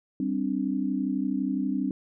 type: chord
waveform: sine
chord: G suspended fourth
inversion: none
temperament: equal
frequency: 196 / 261.6 / 293.7 Hz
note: G3 / C4 / D4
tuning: 0 / 0 / 0 cents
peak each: -30 / -28 / -30 dBFS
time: 0.2-1.91 s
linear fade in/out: 2 ms
effects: none